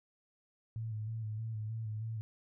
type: tone with vibrato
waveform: sine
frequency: 110 Hz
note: A2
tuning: in tune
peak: -36 dBFS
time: 0.76-2.21 s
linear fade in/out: 0 ms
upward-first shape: square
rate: 3.2 Hz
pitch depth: 37 cents each way
effects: none